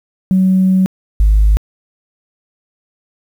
sine tone pair in turn, 187.7 / 51.99 Hz, F#3 / G#1, +25 / +3 cents, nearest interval octave + minor seventh, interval 2222 cents, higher first, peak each -7 / -5 dBFS, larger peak second, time 0.31-0.86 / 1.2-1.57 s, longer first, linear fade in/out 0 ms, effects tanh soft clip ceiling -3 dBFS + 7-bit

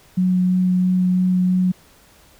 sine tone with vibrato, 182.9 Hz, F#3, 20 cents flat, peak -14 dBFS, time 0.17-1.72 s, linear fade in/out 10 ms, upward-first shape sine, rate 3 Hz, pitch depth 8 cents each way, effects pink hiss -51 dBFS RMS until 2.39 s

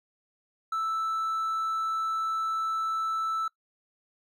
triangle tone, 1318.5 Hz, E6, in tune, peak -24 dBFS, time 0.72-3.48 s, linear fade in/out 5 ms, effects noise-tail reverb RT60 0.1 s tail -22 dB re dry + tanh soft clip ceiling -20 dBFS

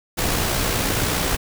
pink noise with amplitude modulation, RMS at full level -20 dBFS, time 0.17-1.37 s, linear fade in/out 20 ms, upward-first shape sine, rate 61.5 Hz, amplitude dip 35%, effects none

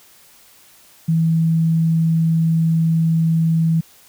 sine tone, 163.1 Hz, E3, 18 cents flat, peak -13 dBFS, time 1.08-3.81 s, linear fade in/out 10 ms, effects white hiss -49 dBFS RMS until 4.08 s

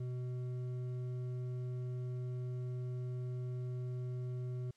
sine tone with hard clipping, 125.1 Hz, B2, 23 cents sharp, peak -39 dBFS, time 0-4.71 s, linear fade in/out 5 ms, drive 7 dB, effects white hiss -73 dBFS RMS until 4.76 s + low-pass 7000 Hz 12 dB/octave

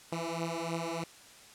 10% pulse beating tone pair, 164.81 / 168.01 Hz, E3 / E3, 0 / +33 cents, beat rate 3.2 Hz, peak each -28 dBFS, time 0.12-1.04 s, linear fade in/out 5 ms, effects white hiss -54 dBFS RMS until 1.54 s + low-pass 9000 Hz 12 dB/octave

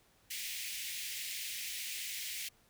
pink high-pass noise, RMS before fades -41 dBFS, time 0.3-2.49 s, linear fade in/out 10 ms, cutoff 2000 Hz, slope 48 dB/octave, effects pink hiss -68 dBFS RMS until 2.69 s

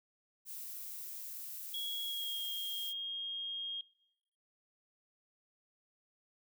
violet noise, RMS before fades -45 dBFS, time 0.45-2.94 s, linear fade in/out 50 ms
sine tone with pitch glide, 3322 to 3244 Hz, G#7 to G#7, 0 to -41 cents, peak -37 dBFS, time 1.74-3.81 s, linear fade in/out 2 ms, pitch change -41 cents, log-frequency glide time 2.05-2.41 s
effects noise-tail reverb RT60 0.9 s tail -25 dB re dry

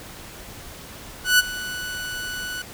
sawtooth tone with ADSR envelope, 1482 Hz, F#6, 2 cents sharp, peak -8 dBFS, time 1.24-2.62 s, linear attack 150 ms, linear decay 24 ms, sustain -17 dB, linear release 4 ms, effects pink hiss -40 dBFS RMS until 2.73 s

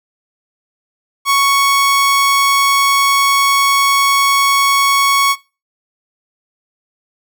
sawtooth tone, 1110 Hz, C#6, 2 cents sharp, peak -6 dBFS, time 1.25-5.36 s, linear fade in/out 50 ms, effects noise-tail reverb RT60 0.3 s tail -21 dB re dry

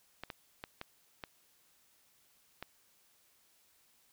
clicks, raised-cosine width 0.3 ms, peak -25 dBFS, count 6, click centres 0.236 / 0.302 / 0.639 / 0.814 / 1.238 / 2.626 s, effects white hiss -69 dBFS RMS until 4.12 s

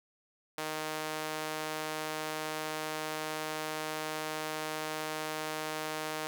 sawtooth tone with high-pass filter, 155.3 Hz, D#3, 3 cents flat, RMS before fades -37 dBFS, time 0.58-6.27 s, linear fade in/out 0 ms, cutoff 520 Hz, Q 0.71, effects none

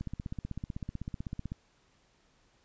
click train, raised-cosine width 5 ms, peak -24 dBFS, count 25, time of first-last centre 0.01-1.519 s, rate 15.9 Hz, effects pink hiss -68 dBFS RMS until 2.64 s + resampled to 16000 Hz

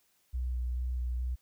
sine tone with vibrato, 61.74 Hz, B1, in tune, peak -30 dBFS, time 0.33-1.36 s, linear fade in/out 20 ms, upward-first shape square, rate 2.3 Hz, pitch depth 15 cents each way, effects white hiss -71 dBFS RMS until 1.41 s

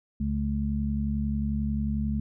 harmonic tone, 71.2 Hz, C#2, 47 cents sharp, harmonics 1 / 2 / 3, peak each -29 / -33 / -28 dBFS, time 0.2-2.2 s, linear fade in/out 5 ms, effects none

